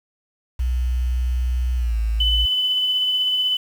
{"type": "tone with pitch glide", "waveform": "sine", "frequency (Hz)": [61.9, 55.15], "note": ["B1", "A1"], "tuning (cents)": [5, 5], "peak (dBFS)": -18, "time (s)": [0.59, 2.46], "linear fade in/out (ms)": 10, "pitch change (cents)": -200, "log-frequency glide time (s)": [1.76, 1.99]}
{"type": "tone with tremolo", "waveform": "sine", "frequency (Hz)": 3010, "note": "F#7", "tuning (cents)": 29, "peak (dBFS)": -16, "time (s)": [2.2, 3.57], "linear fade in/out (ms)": 5, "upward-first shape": "triangle", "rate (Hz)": 16, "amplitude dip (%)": 30}
{"effects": ["7-bit"]}